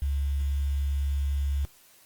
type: tone with quantisation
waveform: sine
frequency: 70 Hz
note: C#2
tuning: 18 cents sharp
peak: -24 dBFS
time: 0.02-1.65 s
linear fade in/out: 0 ms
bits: 8
effects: white hiss -57 dBFS RMS until 2.05 s + Opus 24 kbps